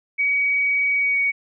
sine tone with pitch glide, 2262 to 2242 Hz, C#7 to C#7, +34 to +19 cents, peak -17 dBFS, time 0.18-1.32 s, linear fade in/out 20 ms, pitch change -15 cents, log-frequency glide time 0.95-1.19 s, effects none

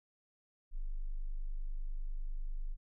sine tone, 25.05 Hz, G0, 38 cents sharp, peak -34 dBFS, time 0.71-2.77 s, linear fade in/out 50 ms, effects none

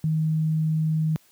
sine tone, 157.4 Hz, D#3, 20 cents sharp, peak -20 dBFS, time 0.04-1.16 s, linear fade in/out 0 ms, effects white hiss -59 dBFS RMS until 1.31 s + high-pass 60 Hz 12 dB/octave

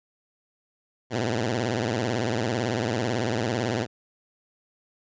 10% pulse tone with vibrato, 116.6 Hz, A#2, 1 cent sharp, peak -16 dBFS, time 1.1-3.87 s, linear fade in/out 50 ms, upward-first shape sine, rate 18 Hz, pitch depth 180 cents each way, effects resampled to 16000 Hz

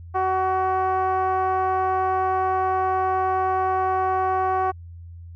10% pulse tone with low-pass filter, 375.8 Hz, F#4, 27 cents sharp, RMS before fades -22 dBFS, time 0.14-4.72 s, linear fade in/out 20 ms, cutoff 920 Hz, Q 3, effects added 85 Hz sine -37 dBFS peak until 5.35 s

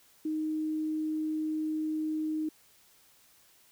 sine tone, 311.1 Hz, D#4, in tune, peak -29 dBFS, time 0.25-2.49 s, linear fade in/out 5 ms, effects white hiss -62 dBFS RMS until 3.71 s

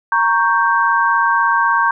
sine chord, G diminished, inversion first, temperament equal, 932.3 / 1108.7 / 1568 Hz, Bb5 / Db6 / G6, 0 / 0 / 0 cents, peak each -16 dBFS, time 0.12-1.91 s, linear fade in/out 2 ms, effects none

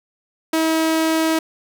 sawtooth tone, 321.1 Hz, E4, 45 cents flat, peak -12 dBFS, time 0.53-1.39 s, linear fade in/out 5 ms, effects none

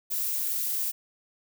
violet noise, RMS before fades -29 dBFS, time 0.1-0.92 s, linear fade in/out 20 ms, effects none

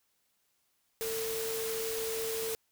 sine tone in noise, 448.6 Hz, A4, 34 cents sharp, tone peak -34 dBFS, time 1.01-2.55 s, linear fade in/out 0 ms, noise white, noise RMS -38 dBFS, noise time 1.01-2.55 s, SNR +1 dB, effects white hiss -75 dBFS RMS until 2.71 s

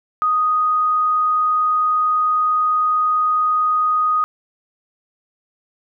sine tone, 1244.5 Hz, D#6, in tune, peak -14 dBFS, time 0.22-4.24 s, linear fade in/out 0 ms, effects none

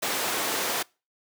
pink high-pass noise, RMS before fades -28 dBFS, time 0.02-0.83 s, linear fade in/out 10 ms, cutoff 390 Hz, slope 12 dB/octave, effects noise-tail reverb RT60 0.3 s tail -25 dB re dry

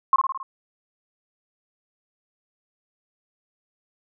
sine tone with echo, 1070 Hz, C6, 38 cents sharp, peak -12 dBFS, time 0.13-0.16 s, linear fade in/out 2 ms, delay 54 ms, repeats 5, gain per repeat -4 dB, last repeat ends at 0.43 s, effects none

